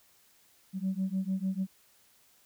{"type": "beating tone pair", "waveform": "sine", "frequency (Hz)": [186.8, 193.5], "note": ["F#3", "G3"], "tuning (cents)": [17, -22], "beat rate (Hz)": 6.7, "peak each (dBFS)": -31, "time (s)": [0.73, 1.67], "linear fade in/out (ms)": 50, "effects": ["tanh soft clip ceiling -24 dBFS", "white hiss -64 dBFS RMS until 2.45 s"]}